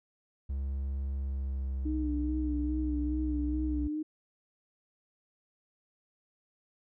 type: tone with pitch glide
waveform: triangle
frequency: 68.2 to 64 Hz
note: C#2 to C2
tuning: -28 to -38 cents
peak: -29 dBFS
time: 0.49-3.88 s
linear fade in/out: 10 ms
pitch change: -110 cents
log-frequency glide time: 1.15-2.47 s
type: tone with vibrato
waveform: sine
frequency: 303.3 Hz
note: D#4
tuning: 44 cents flat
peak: -31 dBFS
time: 1.85-4.03 s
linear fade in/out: 10 ms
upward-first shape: sine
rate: 2.4 Hz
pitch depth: 43 cents each way
effects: none